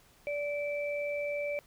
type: tone pair together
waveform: sine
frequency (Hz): 581.2 / 2325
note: D5 / D7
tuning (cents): -18 / -18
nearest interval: 2 octaves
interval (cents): 2400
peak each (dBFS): -32 / -38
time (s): 0.27-1.59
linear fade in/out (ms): 0
effects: pink hiss -62 dBFS RMS until 1.66 s